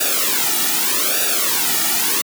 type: noise with flanger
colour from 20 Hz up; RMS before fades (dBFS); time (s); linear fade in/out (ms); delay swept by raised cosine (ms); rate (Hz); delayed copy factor
white; -18; 0-2.22; 10; 0.94 to 1.94; 0.82; -0.95
effects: high-pass 200 Hz 12 dB/octave